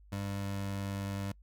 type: tone with pitch glide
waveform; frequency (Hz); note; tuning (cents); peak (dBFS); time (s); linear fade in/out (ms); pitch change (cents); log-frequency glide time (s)
25% pulse; 99.4 to 98.83; G2 to G2; +25 to +15; -31; 0.12-1.32; 5; -10; 0.33-0.57
effects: noise-tail reverb RT60 0.1 s tail -26 dB re dry + added 50 Hz sine -55 dBFS peak until 1.42 s